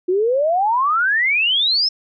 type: exponential sweep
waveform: sine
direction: up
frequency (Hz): 350.7 to 5360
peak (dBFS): -14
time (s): 0.08-1.89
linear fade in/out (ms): 10
effects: none